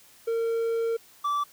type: tone pair in turn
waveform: triangle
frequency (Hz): 458.2 / 1160.9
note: A#4 / D6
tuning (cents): -30 / -20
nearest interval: octave + major third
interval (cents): 1610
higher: second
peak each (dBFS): -22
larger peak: neither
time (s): 0.27-0.97 / 1.24-1.44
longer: first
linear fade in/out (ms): 10
effects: white hiss -55 dBFS RMS until 1.52 s